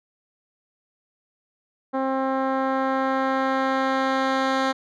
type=tone with low-pass filter sweep; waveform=10% pulse; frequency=265.7 Hz; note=C4; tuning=27 cents sharp; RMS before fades=-23 dBFS; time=1.93-4.73 s; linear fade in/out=20 ms; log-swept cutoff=930 to 4200 Hz; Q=0.74; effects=none